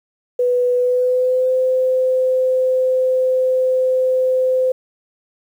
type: tone with pitch glide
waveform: sine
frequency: 493.9 to 514.3 Hz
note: B4 to C5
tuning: 0 to -30 cents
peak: -13 dBFS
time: 0.39-4.72 s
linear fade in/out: 5 ms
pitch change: +70 cents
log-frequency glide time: 0.75-1.53 s
effects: 8-bit